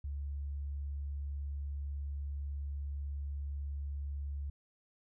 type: tone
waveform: sine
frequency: 70.9 Hz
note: C#2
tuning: 40 cents sharp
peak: -36 dBFS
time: 0.04-4.5 s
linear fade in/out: 5 ms
effects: none